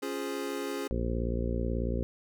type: chord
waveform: square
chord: Db major seventh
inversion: none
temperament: equal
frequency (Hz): 277.2 / 349.2 / 415.3 / 523.3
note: Db4 / F4 / Ab4 / C5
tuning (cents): 0 / 0 / 0 / 0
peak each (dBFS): -38 / -40 / -37 / -42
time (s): 0.02-0.88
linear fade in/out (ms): 10
type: harmonic tone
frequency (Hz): 58.27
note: A#1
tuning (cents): 0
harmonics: 1 / 2 / 3 / 4 / 5 / 6 / 7 / 8 / 9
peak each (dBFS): -31 / -36 / -40 / -36 / -43 / -40 / -40 / -42 / -40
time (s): 0.91-2.03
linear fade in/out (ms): 0
effects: none